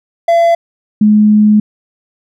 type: tone pair in turn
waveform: triangle / sine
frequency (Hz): 677 / 211.4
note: E5 / G#3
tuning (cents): +46 / +31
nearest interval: octave + minor sixth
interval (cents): 2015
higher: first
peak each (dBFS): -4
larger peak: neither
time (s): 0.28-0.55 / 1.01-1.6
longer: second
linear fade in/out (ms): 5
effects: none